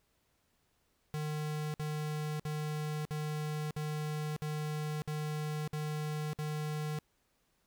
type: tone bursts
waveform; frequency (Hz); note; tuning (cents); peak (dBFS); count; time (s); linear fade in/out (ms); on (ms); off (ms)
square; 152; D#3; -40; -35; 9; 1.14-6.988; 0; 600; 56
effects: pink hiss -75 dBFS RMS until 7.66 s